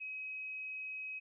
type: tone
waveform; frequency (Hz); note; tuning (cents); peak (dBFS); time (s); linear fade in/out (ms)
sine; 2541; D#7; +36; -40; 0-1.2; 20
effects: none